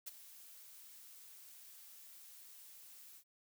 blue noise with ADSR envelope, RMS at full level -43 dBFS, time 0.06-3.24 s, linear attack 16 ms, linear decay 22 ms, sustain -14 dB, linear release 73 ms, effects none

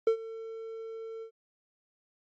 triangle tone with ADSR envelope, 450 Hz, A4, 39 cents sharp, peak -17 dBFS, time 0.07-1.31 s, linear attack 3 ms, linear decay 90 ms, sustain -19 dB, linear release 85 ms, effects MP3 32 kbps

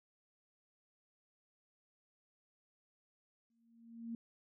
sine tone with exponential growth, 230.8 Hz, A#3, 17 cents flat, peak -38 dBFS, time 3.5-4.15 s, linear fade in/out 2 ms, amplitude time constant 140 ms, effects none

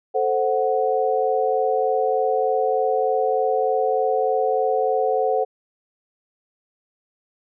sine chord, F# diminished, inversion first, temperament equal, 440 / 523.3 / 740 Hz, A4 / C5 / F#5, 0 / 0 / 0 cents, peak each -22 dBFS, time 0.14-5.45 s, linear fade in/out 20 ms, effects none

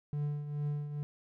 triangle tone with tremolo, 146.83 Hz, D3, in tune, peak -28 dBFS, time 0.13-1.03 s, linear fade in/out 0 ms, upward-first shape triangle, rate 2.3 Hz, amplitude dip 65%, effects none

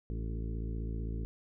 harmonic tone with a mistuned harmonic, 55.6 Hz, A1, 19 cents sharp, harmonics 1 / 2 / 3 / 4 / 5 / 6 / 7 / 8, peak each -35 / -41 / -45 / -47 / -49 / -51 / -52 / -53 dBFS, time 0.1-1.25 s, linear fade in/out 0 ms, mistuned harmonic 5, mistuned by +37 cents, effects none

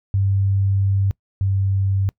sine tone pair in turn, 98 / 97.27 Hz, G2 / G2, 0 / -13 cents, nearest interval unison, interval 13 cents, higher first, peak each -15 / -16 dBFS, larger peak first, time 0.14-1.11 / 1.41-2.09 s, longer first, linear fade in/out 0 ms, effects noise-tail reverb RT60 0.1 s tail -24 dB re dry

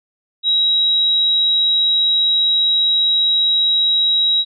sine tone, 3845 Hz, B7, 47 cents flat, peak -12 dBFS, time 0.43-4.45 s, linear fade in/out 50 ms, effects none

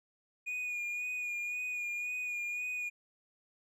triangle tone with vibrato, 2451 Hz, D#7, 27 cents flat, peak -33 dBFS, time 0.46-2.9 s, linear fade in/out 20 ms, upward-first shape sine, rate 1.9 Hz, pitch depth 27 cents each way, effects none

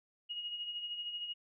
sine tone with tremolo, 2881 Hz, F#7, 47 cents flat, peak -36 dBFS, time 0.29-1.34 s, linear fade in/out 20 ms, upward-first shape sine, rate 13 Hz, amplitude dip 50%, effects none

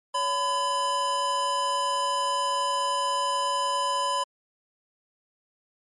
square tone pair together, 563 / 1007.5 Hz, C#5 / B5, +27 / +34 cents, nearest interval minor seventh, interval 1007 cents, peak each -33 / -25 dBFS, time 0.14-4.24 s, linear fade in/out 10 ms, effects MP3 48 kbps

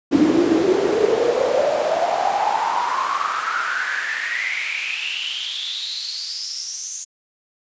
brown noise with high-pass filter sweep, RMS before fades -21 dBFS, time 0.11-7.05 s, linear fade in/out 20 ms, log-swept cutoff 280 to 6700 Hz, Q 8.8, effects resampled to 16000 Hz

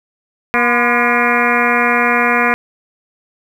harmonic tone with a mistuned harmonic, 240 Hz, B3, 49 cents flat, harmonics 1 / 2 / 3 / 4 / 5 / 6 / 7 / 8 / 9 / 10, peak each -20 / -20 / -20 / -20 / -20 / -20 / -20 / -20 / -20 / -20 dBFS, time 0.54-2.54 s, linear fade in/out 0 ms, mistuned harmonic 4, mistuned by +99 cents, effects 7-bit

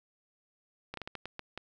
slowing click train, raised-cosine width 0.3 ms, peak -23 dBFS, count 8, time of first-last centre 0.94-1.576 s, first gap 33 ms, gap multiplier 1.33, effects none

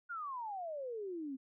sine exponential sweep, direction down, 1458 to 256.8 Hz, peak -39 dBFS, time 0.09-1.37 s, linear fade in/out 20 ms, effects none

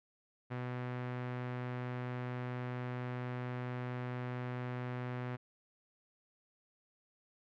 sawtooth tone with low-pass filter, 124.4 Hz, B2, 13 cents sharp, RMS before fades -40 dBFS, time 0.5-5.37 s, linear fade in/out 20 ms, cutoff 2000 Hz, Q 1.3, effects none

